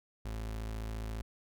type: tone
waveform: 35% pulse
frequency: 54.6 Hz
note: A1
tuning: 13 cents flat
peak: -35 dBFS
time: 0.25-1.22 s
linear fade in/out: 5 ms
effects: none